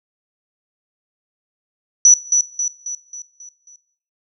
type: tone with echo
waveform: sine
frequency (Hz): 5920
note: F#8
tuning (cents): 0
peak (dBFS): -5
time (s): 2.05-2.14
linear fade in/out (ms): 2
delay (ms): 270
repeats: 6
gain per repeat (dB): -6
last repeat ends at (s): 3.76
effects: noise-tail reverb RT60 0.6 s tail -18 dB re dry